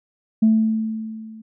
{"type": "tone with level ramp", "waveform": "sine", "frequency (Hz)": 220.3, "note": "A3", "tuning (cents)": 2, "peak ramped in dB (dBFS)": [-9, -37], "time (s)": [0.42, 1.42], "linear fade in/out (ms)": 10, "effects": ["tanh soft clip ceiling -7 dBFS"]}